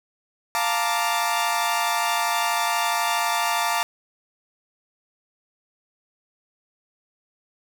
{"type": "chord", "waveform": "sawtooth", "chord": "Bb major seventh", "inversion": "second", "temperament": "equal", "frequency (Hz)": [698.5, 880, 932.3, 1174.7], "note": ["F5", "A5", "Bb5", "D6"], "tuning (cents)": [0, 0, 0, 0], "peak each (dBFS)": -23, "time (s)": [0.55, 3.83], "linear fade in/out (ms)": 0, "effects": []}